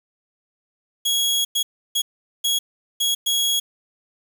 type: tone bursts at uneven times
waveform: sawtooth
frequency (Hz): 3322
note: G#7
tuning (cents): 0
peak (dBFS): -15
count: 6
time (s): 1.05-1.45 / 1.55-1.63 / 1.95-2.02 / 2.44-2.59 / 3-3.15 / 3.26-3.6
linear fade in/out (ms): 10
effects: 7-bit